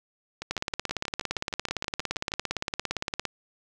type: two click trains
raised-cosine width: 0.2 ms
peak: -11 / -17 dBFS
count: 49 / 13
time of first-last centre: 0.51-3.253 / 0.42-2.319 s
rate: 17.5 / 6.32 Hz
effects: none